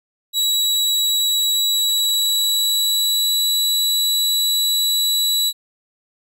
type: tone with pitch glide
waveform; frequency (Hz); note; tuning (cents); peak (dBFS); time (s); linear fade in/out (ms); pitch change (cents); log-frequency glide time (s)
sawtooth; 3897 to 3926; B7 to B7; -24 to -11; -13; 0.33-5.53; 50; +13; 1.48-3.29
effects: none